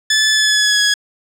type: tone with pitch glide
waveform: 15% pulse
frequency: 1735 to 1673 Hz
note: A6 to G#6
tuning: -25 to +12 cents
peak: -5 dBFS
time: 0.1-0.94 s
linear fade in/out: 5 ms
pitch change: -63 cents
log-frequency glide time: 0.32-0.81 s
effects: low-pass 10000 Hz 12 dB/octave